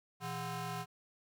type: ring-modulated tone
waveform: 20% pulse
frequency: 287.5 Hz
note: D4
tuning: 37 cents flat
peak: -30 dBFS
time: 0.2-0.86 s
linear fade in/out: 50 ms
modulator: 454 Hz
effects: none